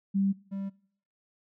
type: tone pair in turn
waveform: sine / triangle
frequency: 196 / 196 Hz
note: G3 / G3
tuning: 0 / 0 cents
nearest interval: unison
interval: 0 cents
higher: neither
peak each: -23 / -30 dBFS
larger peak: first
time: 0.14-0.33 / 0.51-0.7 s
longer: neither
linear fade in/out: 20 ms
effects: noise-tail reverb RT60 0.6 s tail -23 dB re dry